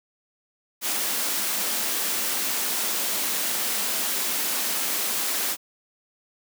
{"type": "high-pass noise", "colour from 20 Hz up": "white", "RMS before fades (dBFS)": -26, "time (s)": [0.81, 5.57], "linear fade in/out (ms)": 50, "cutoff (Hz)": 180, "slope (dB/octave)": 96, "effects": []}